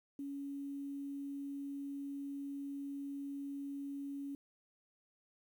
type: tone with quantisation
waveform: sine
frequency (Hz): 280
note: C#4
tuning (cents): +18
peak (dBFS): -40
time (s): 0.19-4.35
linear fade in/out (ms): 2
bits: 11
effects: none